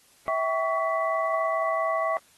sine tone cluster, 652 / 776 / 1127 / 1983 Hz, E5 / G5 / C#6 / B6, -19 / -18 / +28 / +7 cents, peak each -26 / -34 / -27 / -34 dBFS, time 0.28-2.17 s, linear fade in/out 0 ms, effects white hiss -59 dBFS RMS until 2.37 s + AAC 32 kbps

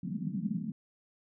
pink band-pass noise, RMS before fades -35 dBFS, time 0.03-0.72 s, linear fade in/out 5 ms, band 160 to 230 Hz, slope 48 dB/octave, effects none

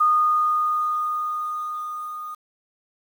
sine tone with level ramp, 1229 Hz, D#6, 22 cents flat, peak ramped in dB -14 to -31 dBFS, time 0-2.35 s, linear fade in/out 10 ms, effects 8-bit

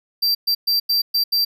square tone bursts at uneven times, 4699 Hz, D8, in tune, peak -16 dBFS, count 6, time 0.22-0.35 / 0.47-0.55 / 0.67-0.8 / 0.89-1.02 / 1.14-1.24 / 1.32-1.45 s, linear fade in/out 10 ms, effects none

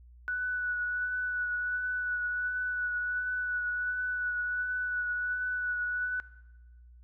sine tone with vibrato, 1480 Hz, F#6, in tune, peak -29 dBFS, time 0.28-6.2 s, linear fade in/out 0 ms, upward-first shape triangle, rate 1.4 Hz, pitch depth 18 cents each way, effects noise-tail reverb RT60 1.0 s tail -17 dB re dry + added 60 Hz sine -51 dBFS peak until 7.03 s

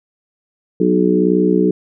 harmonic tone with a mistuned harmonic, 61.74 Hz, B1, in tune, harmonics 3 / 4 / 5 / 6 / 7, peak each -16 / -22 / -16 / -18 / -17 dBFS, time 0.8-1.71 s, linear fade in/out 5 ms, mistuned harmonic 7, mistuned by -16 cents, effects none

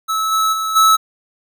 square tone with level steps, 1302 Hz, E6, 22 cents flat, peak -17 / -14 / -19 / -9 dBFS, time 0.08-0.97 s, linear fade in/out 20 ms, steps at 0.31 / 0.52 / 0.75 s, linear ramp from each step 20 ms, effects none

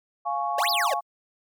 sine chord, Db major, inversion first, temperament equal with one note detuned, 698.5 / 836.4 / 1108.7 Hz, F5 / Ab5 / Db6, 0 / +12 / 0 cents, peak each -29 dBFS, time 0.25-1.01 s, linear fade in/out 20 ms
square exponential two-way sweep, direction up then down, 493.8 to 5350 to 493.8 Hz, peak -24 dBFS, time 0.58-0.94 s, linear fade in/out 5 ms, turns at 0.7 s
blue noise with exponential decay, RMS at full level -42 dBFS, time 0.88-1.03 s, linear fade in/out 5 ms, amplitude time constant 31 ms
effects none

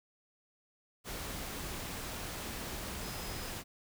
sine tone in noise, 5060 Hz, D#8, 28 cents sharp, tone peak -51 dBFS, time 3-3.53 s, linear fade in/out 50 ms, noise pink, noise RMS -41 dBFS, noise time 1.04-3.64 s, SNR -13 dB, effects none

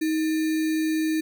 sine tone with sample-and-hold, 315.5 Hz, D#4, 24 cents sharp, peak -21 dBFS, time 0.01-1.21 s, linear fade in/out 10 ms, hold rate 2100 Hz, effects none

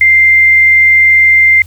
sine tone, 2093 Hz, C7, in tune, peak -3 dBFS, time 0.01-1.62 s, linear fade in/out 2 ms, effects added 87 Hz sine -30 dBFS peak until 1.66 s + white hiss -43 dBFS RMS until 1.66 s

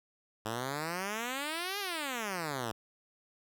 5% pulse exponential two-way sweep, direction up then down, 106.7 to 415.9 to 106.7 Hz, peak -23 dBFS, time 0.45-2.72 s, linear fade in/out 10 ms, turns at 1.79 s, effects none

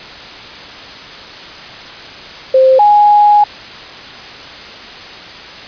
sine tone pair in turn, 524 / 830.9 Hz, C5 / G#5, +2 / +1 cents, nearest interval minor sixth, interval 799 cents, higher second, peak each -4 dBFS, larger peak neither, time 2.54-2.79 / 2.79-3.44 s, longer second, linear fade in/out 5 ms, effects white hiss -30 dBFS RMS until 5.67 s + resampled to 11025 Hz

